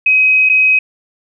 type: tone with dropouts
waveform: sine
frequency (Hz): 2531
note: D#7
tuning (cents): +29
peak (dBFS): -7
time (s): 0.06-0.79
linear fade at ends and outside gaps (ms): 5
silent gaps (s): 0.491-0.496
effects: none